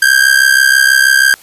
45% pulse ring-modulated tone, 1592 Hz, G6, 26 cents sharp, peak -3 dBFS, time 0.02-1.34 s, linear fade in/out 0 ms, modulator 33.1 Hz, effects white hiss -40 dBFS RMS until 1.42 s + resampled to 32000 Hz

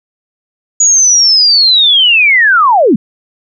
sine linear sweep, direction down, 6850 to 178.7 Hz, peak -4 dBFS, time 0.8-2.96 s, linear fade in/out 5 ms, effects none

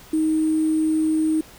sine tone with sample-and-hold, 314 Hz, D#4, 16 cents sharp, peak -17 dBFS, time 0.13-1.41 s, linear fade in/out 5 ms, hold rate 8820 Hz, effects pink hiss -46 dBFS RMS until 1.58 s

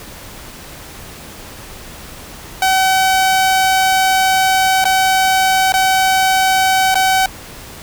sawtooth tone with dropouts, 760 Hz, F#5, 46 cents sharp, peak -7 dBFS, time 2.62-7.26 s, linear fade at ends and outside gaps 2 ms, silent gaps 4.842-4.853 / 5.722-5.739 / 6.944-6.954 s, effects pink hiss -34 dBFS RMS until 7.82 s

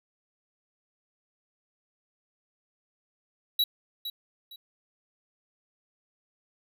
square tone with echo, 3905 Hz, B7, 20 cents flat, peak -22 dBFS, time 3.59-3.64 s, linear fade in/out 5 ms, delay 460 ms, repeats 2, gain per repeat -11 dB, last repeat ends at 4.56 s, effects none

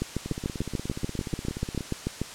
two click trains, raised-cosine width 3 ms, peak -14 / -20 dBFS, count 16 / 27, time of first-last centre 0.02-2.216 / 0.26-1.808 s, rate 6.83 / 16.8 Hz, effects white hiss -41 dBFS RMS until 2.34 s + low-pass 8000 Hz 12 dB/octave

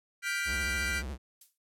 40% pulse chord, G dominant seventh, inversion third, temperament equal with one note detuned, 1413.1 / 1568 / 1975.5 / 2349 Hz, F6 / G6 / B6 / D7, +20 / 0 / 0 / 0 cents, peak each -35 dBFS, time 0.22-1.03 s, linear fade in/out 50 ms
square tone with vibrato, 67.3 Hz, C2, 49 cents sharp, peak -36 dBFS, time 0.45-1.18 s, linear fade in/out 50 ms, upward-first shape triangle, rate 14 Hz, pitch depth 250 cents each way
violet noise with exponential decay, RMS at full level -45 dBFS, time 1.41-1.58 s, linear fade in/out 5 ms, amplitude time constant 36 ms
effects low-pass 12000 Hz 12 dB/octave

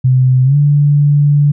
sine tone with pitch glide, 128.7 to 145.3 Hz, C3 to D3, -28 to -18 cents, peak -6 dBFS, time 0.04-1.52 s, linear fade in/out 10 ms, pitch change +210 cents, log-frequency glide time 0.44-0.56 s, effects none

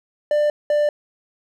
triangle tone pair in turn, 594 / 591.9 Hz, D5 / D5, +20 / +13 cents, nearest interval unison, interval 7 cents, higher first, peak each -13 dBFS, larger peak neither, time 0.31-0.5 / 0.7-0.89 s, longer neither, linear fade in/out 2 ms, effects none

